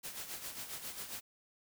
white noise with tremolo, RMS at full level -42 dBFS, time 0.03-1.21 s, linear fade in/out 20 ms, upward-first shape sine, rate 7.4 Hz, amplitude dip 60%, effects none

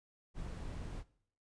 brown noise, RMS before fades -43 dBFS, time 0.34-1.04 s, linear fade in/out 50 ms, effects noise-tail reverb RT60 0.6 s tail -19 dB re dry + resampled to 22050 Hz

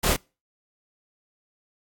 pink noise with echo, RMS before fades -23 dBFS, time 0.03-0.14 s, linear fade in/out 10 ms, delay 27 ms, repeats 1, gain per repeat -3 dB, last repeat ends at 0.167 s, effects noise-tail reverb RT60 0.3 s tail -25 dB re dry + AAC 64 kbps

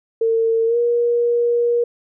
sine tone with pitch glide, 453.2 to 475.5 Hz, A#4 to A#4, -49 to +34 cents, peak -14 dBFS, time 0.21-1.84 s, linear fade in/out 5 ms, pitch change +83 cents, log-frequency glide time 0.66-0.77 s, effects none

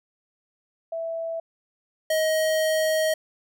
sine / square tone pair in turn, 659.3 / 630.1 Hz, E5 / D#5, 0 / +22 cents, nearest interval minor second, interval 78 cents, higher first, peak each -27 / -21 dBFS, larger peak second, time 0.92-1.4 / 2.1-3.14 s, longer second, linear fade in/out 5 ms, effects none

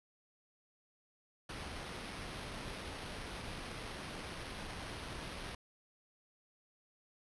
pink noise with sample-and-hold, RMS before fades -45 dBFS, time 1.49-5.55 s, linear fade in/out 5 ms, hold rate 7350 Hz, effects resampled to 24000 Hz

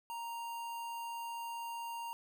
square tone with notch filter, 932.3 Hz, A#5, in tune, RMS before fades -42 dBFS, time 0.1-2.13 s, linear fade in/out 0 ms, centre 5300 Hz, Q 1.7, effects none

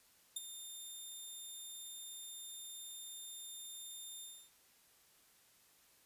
10% pulse tone with ADSR envelope, 3619 Hz, A7, 48 cents sharp, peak -28 dBFS, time 0.36-4.51 s, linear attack 6 ms, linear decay 22 ms, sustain -11 dB, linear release 290 ms, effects white hiss -68 dBFS RMS until 6.05 s + resampled to 32000 Hz

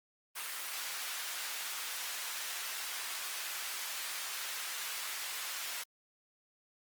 pink high-pass noise, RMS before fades -40 dBFS, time 0.35-5.84 s, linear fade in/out 20 ms, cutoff 1400 Hz, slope 12 dB/octave, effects Opus 32 kbps

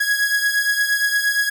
45% pulse beating tone pair, 1661.2 / 1669.8 Hz, G#6 / G#6, 0 / +9 cents, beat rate 8.6 Hz, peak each -18 / -23 dBFS, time 0-1.5 s, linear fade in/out 10 ms, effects none

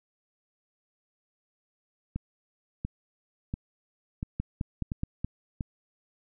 two click trains, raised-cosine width 5 ms, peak -19 / -17 dBFS, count 6 / 5, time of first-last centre 2.16-5.608 / 4.4-5.246 s, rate 1.45 / 4.73 Hz, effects none

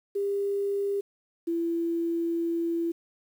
sine tone pair in turn, 400.5 / 336 Hz, G4 / E4, +37 / +33 cents, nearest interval minor third, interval 304 cents, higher first, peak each -25 dBFS, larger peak neither, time 0.15-1.01 / 1.47-2.92 s, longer second, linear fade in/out 10 ms, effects 9-bit

